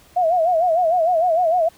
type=tone with vibrato; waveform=sine; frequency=683 Hz; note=F5; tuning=39 cents flat; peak=-14 dBFS; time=0.16-1.69 s; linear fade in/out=10 ms; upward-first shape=sine; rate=6.6 Hz; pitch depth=130 cents each way; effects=pink hiss -51 dBFS RMS until 1.77 s